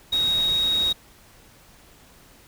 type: tone in noise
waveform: sine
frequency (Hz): 3775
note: A#7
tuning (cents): +21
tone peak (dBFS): -19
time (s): 0.12-0.93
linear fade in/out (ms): 10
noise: pink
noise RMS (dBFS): -36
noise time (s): 0.12-0.93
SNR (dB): +14
effects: pink hiss -52 dBFS RMS until 2.47 s